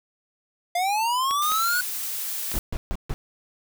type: linear sweep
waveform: square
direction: up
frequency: 690 to 1483 Hz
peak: -22 dBFS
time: 0.75-1.81 s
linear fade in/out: 5 ms
type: clicks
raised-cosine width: 0.2 ms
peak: -15 dBFS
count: 3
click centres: 1.31 / 1.519 / 2.517 s
type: noise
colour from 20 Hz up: blue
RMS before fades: -30 dBFS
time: 1.42-2.59 s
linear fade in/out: 0 ms
type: noise bursts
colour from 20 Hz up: brown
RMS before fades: -26 dBFS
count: 4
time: 2.54-3.14 s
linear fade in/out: 0 ms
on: 45 ms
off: 140 ms
effects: none